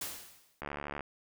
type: noise with exponential decay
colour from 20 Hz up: white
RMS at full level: -36 dBFS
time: 0.01-0.61 s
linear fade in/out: 5 ms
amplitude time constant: 130 ms
type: click train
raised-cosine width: 0.5 ms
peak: -23 dBFS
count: 29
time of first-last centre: 0.62-1.007 s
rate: 72.3 Hz
effects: none